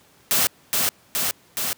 white noise with echo, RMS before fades -19 dBFS, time 0.31-0.47 s, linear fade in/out 0 ms, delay 420 ms, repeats 3, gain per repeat -2 dB, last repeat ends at 1.73 s, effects pink hiss -55 dBFS RMS until 1.77 s + high-pass 100 Hz 12 dB/octave

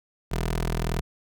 15% pulse tone with notch filter, 41.2 Hz, E1, in tune, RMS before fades -27 dBFS, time 0.31-1.01 s, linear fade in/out 10 ms, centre 94 Hz, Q 1.5, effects none

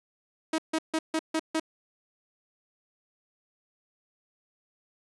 sawtooth tone bursts, 318.6 Hz, D#4, 41 cents sharp, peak -21 dBFS, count 6, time 0.53-1.598 s, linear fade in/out 5 ms, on 53 ms, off 150 ms, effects resampled to 24000 Hz

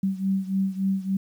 sine beating tone pair, 191.7 / 195.2 Hz, G3 / G3, -38 / -7 cents, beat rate 3.5 Hz, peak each -24 / -27 dBFS, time 0.03-1.17 s, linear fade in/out 5 ms, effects 9-bit

